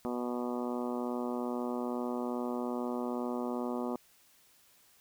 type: harmonic tone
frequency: 122.4 Hz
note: B2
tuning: 15 cents flat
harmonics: 2 / 3 / 4 / 5 / 6 / 7 / 8 / 9 / 10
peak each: -35 / -39 / -41 / -43 / -45 / -46 / -47 / -48 / -49 dBFS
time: 0.05-3.96 s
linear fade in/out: 0 ms
effects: white hiss -64 dBFS RMS until 5 s